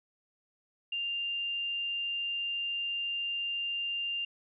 sine tone, 2794 Hz, F7, in tune, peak -31 dBFS, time 0.92-4.25 s, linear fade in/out 5 ms, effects none

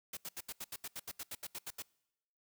white noise bursts, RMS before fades -43 dBFS, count 15, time 0.13-1.823 s, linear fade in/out 5 ms, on 41 ms, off 77 ms, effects noise-tail reverb RT60 0.9 s tail -25 dB re dry

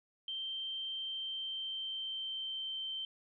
sine tone with pitch glide, 3136 to 3113 Hz, G7 to G7, 0 to -13 cents, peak -37 dBFS, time 0.28-3.05 s, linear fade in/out 2 ms, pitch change -13 cents, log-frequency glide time 0.9-2.82 s, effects none

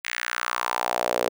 sawtooth tone with high-pass filter sweep, 60.2 Hz, B1, 44 cents flat, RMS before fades -27 dBFS, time 0.04-1.29 s, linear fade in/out 10 ms, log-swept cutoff 2100 to 470 Hz, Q 2.8, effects none

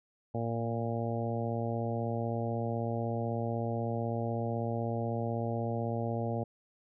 harmonic tone with a mistuned harmonic, 116.1 Hz, A#2, 7 cents flat, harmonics 1 / 2 / 3 / 4 / 5 / 6 / 7, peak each -34 / -37 / -42 / -39 / -39 / -41 / -43 dBFS, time 0.34-6.44 s, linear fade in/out 10 ms, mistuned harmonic 1, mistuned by -24 cents, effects none

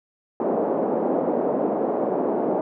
white band-pass noise, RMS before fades -23 dBFS, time 0.4-2.61 s, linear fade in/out 2 ms, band 220 to 670 Hz, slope 24 dB/octave, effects none

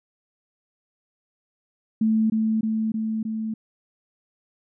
sine tone with echo, 220 Hz, A3, in tune, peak -17 dBFS, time 2.01-2.3 s, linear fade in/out 5 ms, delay 310 ms, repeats 4, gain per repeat -2 dB, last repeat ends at 3.54 s, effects none

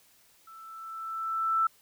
sine tone with level ramp, 1326 Hz, E6, 10 cents sharp, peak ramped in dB -47 to -21 dBFS, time 0.47-1.67 s, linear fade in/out 5 ms, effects white hiss -62 dBFS RMS until 1.81 s

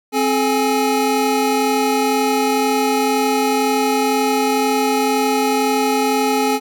square tone cluster, 264 / 429.5 / 834 Hz, C4 / A4 / G#5, +16 / -42 / +7 cents, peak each -20 dBFS, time 0.12-6.6 s, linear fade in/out 50 ms, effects none

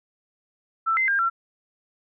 sine tone with pitch steps, 1331 / 2071 / 1604 / 1356 Hz, E6 / C7 / G6 / E6, +16 / -18 / +39 / +49 cents, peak -19 dBFS, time 0.86-1.3 s, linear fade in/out 20 ms, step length 110 ms, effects none

